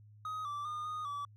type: tone with pitch steps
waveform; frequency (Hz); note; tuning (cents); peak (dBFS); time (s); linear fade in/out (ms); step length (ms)
triangle; 1257 / 1166 / 1218 / 1235 / 1150; D#6 / D6 / D#6 / D#6 / D6; +17 / -13 / -37 / -13 / -37; -35; 0.25-1.25; 2; 200
effects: added 105 Hz sine -55 dBFS peak until 1.36 s